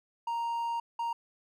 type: tone bursts at uneven times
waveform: triangle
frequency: 932.3 Hz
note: A#5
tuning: in tune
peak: -28 dBFS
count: 2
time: 0.27-0.8 / 0.99-1.13 s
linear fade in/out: 5 ms
effects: none